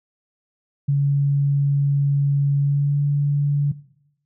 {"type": "tone with pitch glide", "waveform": "sine", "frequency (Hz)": [141.2, 143.67], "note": ["C#3", "D3"], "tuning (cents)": [32, -38], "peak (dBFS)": -15, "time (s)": [0.88, 3.72], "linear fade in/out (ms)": 10, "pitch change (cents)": 30, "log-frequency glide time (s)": [2.58, 3.02], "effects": ["noise-tail reverb RT60 0.8 s tail -19 dB re dry"]}